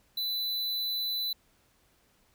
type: tone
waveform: square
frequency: 3995 Hz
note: B7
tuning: 19 cents sharp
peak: -30 dBFS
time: 0.17-1.33 s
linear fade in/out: 5 ms
effects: pink hiss -67 dBFS RMS until 2.34 s